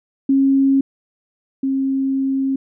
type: tone pair in turn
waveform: sine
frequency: 271.7 / 269 Hz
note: C#4 / C4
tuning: -35 / +48 cents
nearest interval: unison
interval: 17 cents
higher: first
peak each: -11 / -16 dBFS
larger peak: first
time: 0.29-0.81 / 1.63-2.56 s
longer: second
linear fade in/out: 5 ms
effects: none